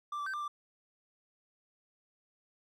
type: tone with pitch steps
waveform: triangle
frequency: 1180 / 1164 / 1549 / 1189 / 1176 Hz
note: D6 / D6 / G6 / D6 / D6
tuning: +8 / -16 / -21 / +21 / +2 cents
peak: -33 dBFS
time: 0.12-0.48 s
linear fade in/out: 5 ms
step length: 72 ms
effects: none